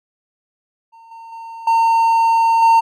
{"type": "tone with level steps", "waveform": "triangle", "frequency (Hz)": 912, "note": "A#5", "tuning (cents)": -38, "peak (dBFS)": [-39, -32, -28, -9, -6], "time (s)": [0.92, 2.81], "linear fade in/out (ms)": 20, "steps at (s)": [1.11, 1.32, 1.67, 2.62], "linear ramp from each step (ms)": 5, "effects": []}